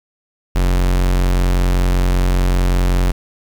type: tone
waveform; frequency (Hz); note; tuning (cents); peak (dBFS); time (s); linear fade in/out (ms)
45% pulse; 45.2; F#1; -40; -12; 0.55-3.12; 10
effects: 8-bit